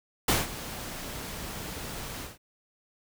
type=noise with ADSR envelope; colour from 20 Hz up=pink; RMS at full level=-22 dBFS; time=0.28-2.38 s; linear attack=5 ms; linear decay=180 ms; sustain=-16 dB; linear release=170 ms; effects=none